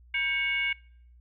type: tone with frequency modulation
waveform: sine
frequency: 2217 Hz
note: C#7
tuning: in tune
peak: -25 dBFS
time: 0.14-0.73 s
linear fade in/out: 5 ms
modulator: 626 Hz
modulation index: 0.74
effects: noise-tail reverb RT60 0.6 s tail -25 dB re dry + added 60 Hz sine -52 dBFS peak until 1.2 s